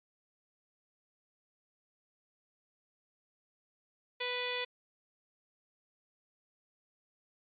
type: harmonic tone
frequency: 493.9 Hz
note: B4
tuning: in tune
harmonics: 1 / 2 / 3 / 4 / 5 / 6 / 7 / 8 / 9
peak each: -39 / -43 / -48 / -40 / -40 / -46 / -40 / -53 / -50 dBFS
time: 4.2-4.65 s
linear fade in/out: 10 ms
effects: MP3 64 kbps